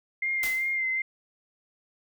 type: tone with vibrato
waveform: sine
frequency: 2093 Hz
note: C7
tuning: in tune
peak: -25 dBFS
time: 0.22-1.02 s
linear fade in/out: 5 ms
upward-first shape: sine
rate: 2.6 Hz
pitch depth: 30 cents each way
type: noise with exponential decay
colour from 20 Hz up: white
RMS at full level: -31 dBFS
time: 0.43-0.78 s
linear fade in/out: 2 ms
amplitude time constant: 75 ms
effects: none